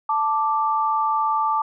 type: tone pair together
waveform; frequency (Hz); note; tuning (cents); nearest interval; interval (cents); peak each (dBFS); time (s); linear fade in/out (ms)
sine; 880.8 / 1174.7; A5 / D6; +2 / 0; perfect fourth; 498; -21; 0.09-1.62; 5
effects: none